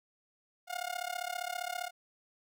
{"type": "tone with amplitude modulation", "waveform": "sawtooth", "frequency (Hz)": 715, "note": "F5", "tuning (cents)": 41, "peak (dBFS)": -28, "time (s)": [0.67, 1.91], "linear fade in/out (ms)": 50, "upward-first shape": "sine", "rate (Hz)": 35.1, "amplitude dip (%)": 95, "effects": []}